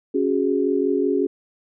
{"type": "chord", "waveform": "sine", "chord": "C# suspended fourth", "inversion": "none", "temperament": "equal", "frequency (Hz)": [277.2, 370, 415.3], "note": ["C#4", "F#4", "G#4"], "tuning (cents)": [0, 0, 0], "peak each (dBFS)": -22, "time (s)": [0.14, 1.27], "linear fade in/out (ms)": 10, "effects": []}